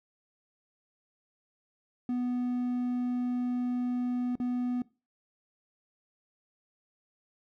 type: tone with dropouts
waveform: triangle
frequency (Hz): 246.9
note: B3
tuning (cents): 0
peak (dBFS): -26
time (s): 2.09-4.82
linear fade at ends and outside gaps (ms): 2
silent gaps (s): 4.355-4.4
effects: noise-tail reverb RT60 0.3 s tail -20 dB re dry